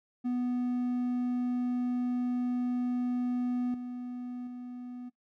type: tone with level steps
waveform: triangle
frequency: 246.9 Hz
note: B3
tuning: in tune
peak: -26 / -34 / -37 dBFS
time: 0.24-5.1 s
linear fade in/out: 20 ms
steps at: 3.74 / 4.47 s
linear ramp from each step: 2 ms
effects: noise-tail reverb RT60 0.1 s tail -17 dB re dry